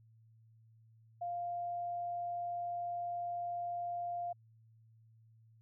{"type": "tone", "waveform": "sine", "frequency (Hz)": 698.5, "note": "F5", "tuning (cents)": 0, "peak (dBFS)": -36, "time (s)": [1.21, 4.33], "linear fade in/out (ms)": 10, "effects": ["added 112 Hz sine -61 dBFS peak until 5.61 s"]}